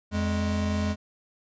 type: tone pair together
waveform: square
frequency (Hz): 85.8 / 208.5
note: F2 / G#3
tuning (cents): -30 / +7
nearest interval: octave + minor third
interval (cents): 1537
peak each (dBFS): -28 / -28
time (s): 0.11-0.96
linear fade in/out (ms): 50
effects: resampled to 16000 Hz